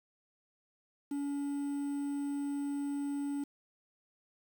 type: tone with quantisation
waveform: triangle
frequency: 283.8 Hz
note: C#4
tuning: 41 cents sharp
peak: -31 dBFS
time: 1.11-3.44 s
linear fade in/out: 5 ms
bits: 9
effects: none